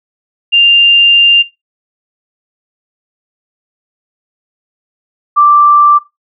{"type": "tone pair in turn", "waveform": "sine", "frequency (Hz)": [2794, 1174.7], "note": ["F7", "D6"], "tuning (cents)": [0, 0], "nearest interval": "octave + minor third", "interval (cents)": 1500, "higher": "first", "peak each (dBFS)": -3, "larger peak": "neither", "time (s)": [[0.52, 1.43], [5.36, 5.99]], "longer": "first", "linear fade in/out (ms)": 20, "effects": ["noise-tail reverb RT60 0.2 s tail -17 dB re dry"]}